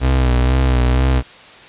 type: tone with vibrato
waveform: 35% pulse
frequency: 63.6 Hz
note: C2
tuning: 48 cents flat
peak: -10 dBFS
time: 0-1.23 s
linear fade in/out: 50 ms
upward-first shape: sine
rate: 2.1 Hz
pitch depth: 55 cents each way
effects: white hiss -40 dBFS RMS until 1.68 s + resampled to 8000 Hz

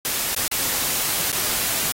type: noise with dropouts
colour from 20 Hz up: white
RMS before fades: -23 dBFS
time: 0.05-1.92 s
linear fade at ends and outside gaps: 0 ms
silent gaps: 0.347-0.364 / 0.479-0.515 / 1.318-1.328 s
effects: AAC 48 kbps

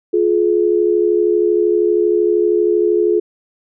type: tone pair together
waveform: sine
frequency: 351.2 / 424 Hz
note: F4 / G#4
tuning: +10 / +36 cents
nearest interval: minor third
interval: 326 cents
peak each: -14 dBFS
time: 0.13-3.2 s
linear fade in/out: 10 ms
effects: none

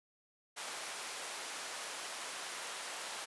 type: high-pass noise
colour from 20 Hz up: pink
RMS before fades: -43 dBFS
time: 0.56-3.26 s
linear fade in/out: 20 ms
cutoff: 700 Hz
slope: 12 dB/octave
effects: resampled to 24000 Hz

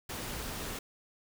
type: noise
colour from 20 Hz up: pink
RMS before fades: -39 dBFS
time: 0.09-0.79 s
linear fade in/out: 5 ms
effects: none

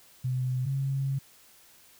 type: tone pair in turn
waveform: sine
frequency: 127.7 / 136.05 Hz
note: C3 / C#3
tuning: -42 / -32 cents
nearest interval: minor second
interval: 110 cents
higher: second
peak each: -26 dBFS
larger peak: neither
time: 0.24-0.66 / 0.66-1.19 s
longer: second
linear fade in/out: 10 ms
effects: white hiss -57 dBFS RMS until 1.99 s

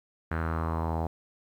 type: tone with low-pass filter sweep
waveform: sawtooth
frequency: 81.4 Hz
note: E2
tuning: 21 cents flat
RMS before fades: -30 dBFS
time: 0.31-1.07 s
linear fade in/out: 5 ms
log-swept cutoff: 1600 to 770 Hz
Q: 3.7
effects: 10-bit

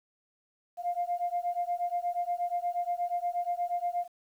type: beating tone pair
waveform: sine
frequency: 698.5 / 706.9 Hz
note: F5 / F5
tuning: 0 / +21 cents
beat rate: 8.4 Hz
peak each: -31 dBFS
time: 0.77-4.08 s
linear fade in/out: 50 ms
effects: tanh soft clip ceiling -22 dBFS + 10-bit

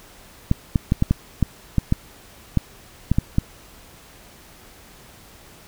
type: clicks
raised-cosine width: 5 ms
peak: -4 dBFS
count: 12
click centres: 0.514 / 0.758 / 0.921 / 1.024 / 1.11 / 1.427 / 1.783 / 1.924 / 2.573 / 3.116 / 3.185 / 3.384 s
effects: pink hiss -47 dBFS RMS until 5.67 s

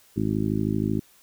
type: harmonic tone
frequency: 52.9 Hz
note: G#1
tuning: 33 cents sharp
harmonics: 1 / 2 / 3 / 4 / 5 / 6 / 7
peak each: -38 / -29 / -30 / -27 / -30 / -29 / -33 dBFS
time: 0.16-1 s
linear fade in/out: 10 ms
effects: white hiss -57 dBFS RMS until 1.22 s

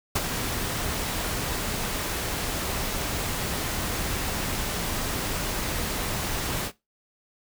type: noise with ADSR envelope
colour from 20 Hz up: pink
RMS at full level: -22 dBFS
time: 0.15-6.72 s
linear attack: 10 ms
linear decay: 31 ms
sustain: -7 dB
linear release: 68 ms
effects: noise-tail reverb RT60 0.2 s tail -18 dB re dry

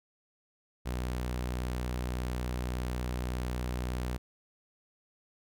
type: tone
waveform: sawtooth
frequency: 61.74 Hz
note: B1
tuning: in tune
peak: -28 dBFS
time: 0.85-4.18 s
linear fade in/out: 20 ms
effects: none

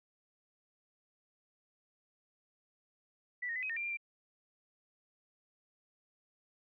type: tone with pitch steps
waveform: sine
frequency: 1968 / 1857 / 2014 / 2530 / 1833 / 2374 / 2389 / 2362 Hz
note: B6 / A#6 / B6 / D#7 / A#6 / D7 / D7 / D7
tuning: -7 / -7 / +33 / +28 / -30 / +18 / +29 / +9 cents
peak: -35 dBFS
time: 3.42-3.972 s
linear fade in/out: 10 ms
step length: 69 ms
effects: none

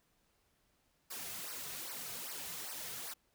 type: noise with flanger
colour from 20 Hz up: white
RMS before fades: -44 dBFS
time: 1.1-3.14 s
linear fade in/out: 10 ms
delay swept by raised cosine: 0.28 to 3.68 ms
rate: 2.5 Hz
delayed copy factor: -1
effects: pink hiss -75 dBFS RMS until 3.34 s

